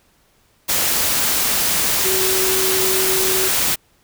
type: tone in noise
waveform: sine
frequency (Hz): 377.6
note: F#4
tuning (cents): +35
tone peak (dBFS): -21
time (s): 2.04-3.49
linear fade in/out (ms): 20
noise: white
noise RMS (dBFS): -18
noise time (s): 0.68-3.76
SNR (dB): -6
effects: pink hiss -58 dBFS RMS until 4.03 s